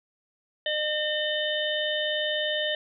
harmonic tone, 607 Hz, D#5, 43 cents flat, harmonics 1 / 3 / 5 / 6, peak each -29 / -31 / -30 / -33 dBFS, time 0.66-2.75 s, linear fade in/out 2 ms, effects none

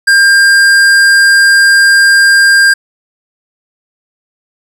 triangle tone with hard clipping, 1600 Hz, G6, 35 cents sharp, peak -5 dBFS, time 0.07-2.74 s, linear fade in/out 10 ms, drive 17 dB, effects none

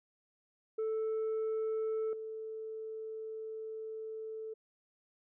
sine tone with level steps, 440 Hz, A4, in tune, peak -29 / -39 dBFS, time 0.78-4.54 s, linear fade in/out 10 ms, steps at 2.13 s, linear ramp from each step 2 ms, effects tanh soft clip ceiling -31 dBFS

